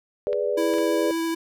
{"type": "chord", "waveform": "sine", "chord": "G# diminished", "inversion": "none", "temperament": "equal", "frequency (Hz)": [415.3, 493.9, 587.3], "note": ["G#4", "B4", "D5"], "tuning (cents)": [0, 0, 0], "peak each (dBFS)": -26, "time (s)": [0.27, 1.11], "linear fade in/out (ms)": 0}
{"type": "clicks", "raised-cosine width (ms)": 0.3, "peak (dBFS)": -22, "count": 3, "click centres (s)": [0.33, 0.738, 0.784]}
{"type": "tone with vibrato", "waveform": "square", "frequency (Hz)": 329.6, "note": "E4", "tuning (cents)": 0, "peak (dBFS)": -24, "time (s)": [0.57, 1.35], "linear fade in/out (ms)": 10, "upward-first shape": "triangle", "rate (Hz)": 12, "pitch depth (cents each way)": 10}
{"effects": []}